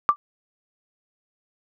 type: tone with exponential decay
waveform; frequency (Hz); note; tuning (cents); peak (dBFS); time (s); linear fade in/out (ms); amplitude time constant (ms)
sine; 1174.7; D6; 0; -8; 0.09-0.16; 0; 15
effects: none